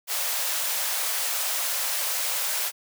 white high-pass noise, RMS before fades -27 dBFS, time 0.07-2.72 s, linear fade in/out 50 ms, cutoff 500 Hz, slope 48 dB/octave, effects none

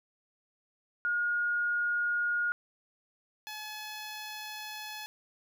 sine / 10% pulse tone pair in turn, 1432 / 853.5 Hz, F6 / G#5, +43 / +47 cents, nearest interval major sixth, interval 896 cents, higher first, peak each -27 / -31 dBFS, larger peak first, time 1.05-2.52 / 3.47-5.06 s, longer second, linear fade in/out 0 ms, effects none

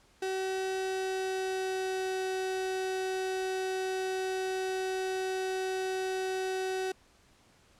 35% pulse tone with pitch glide, 379.7 to 376.9 Hz, F#4 to F#4, +45 to +32 cents, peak -29 dBFS, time 0.22-6.92 s, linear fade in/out 5 ms, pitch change -13 cents, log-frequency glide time 0.75-2.12 s, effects pink hiss -63 dBFS RMS until 7.79 s + low-pass 9000 Hz 12 dB/octave

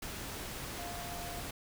sine tone in noise, 698.5 Hz, F5, in tune, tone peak -44 dBFS, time 0.78-1.41 s, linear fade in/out 5 ms, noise pink, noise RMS -42 dBFS, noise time 0.02-1.51 s, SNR -5 dB, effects none

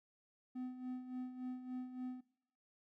triangle tone with tremolo, 253.2 Hz, B3, 43 cents sharp, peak -38 dBFS, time 0.55-2.21 s, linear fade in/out 10 ms, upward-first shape sine, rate 3.5 Hz, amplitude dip 65%, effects noise-tail reverb RT60 0.6 s tail -18 dB re dry

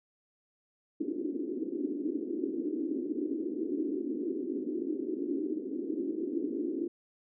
pink band-pass noise, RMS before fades -34 dBFS, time 1-6.88 s, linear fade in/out 10 ms, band 280 to 360 Hz, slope 48 dB/octave, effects none

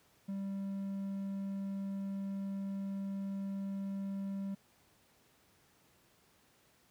triangle tone, 196 Hz, G3, in tune, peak -34 dBFS, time 0.28-4.55 s, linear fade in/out 10 ms, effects pink hiss -68 dBFS RMS until 6.9 s + high-pass 80 Hz 12 dB/octave

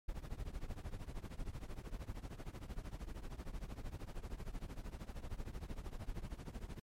brown noise with tremolo, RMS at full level -41 dBFS, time 0.08-6.8 s, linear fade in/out 10 ms, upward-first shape triangle, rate 13 Hz, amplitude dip 95%, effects MP3 64 kbps

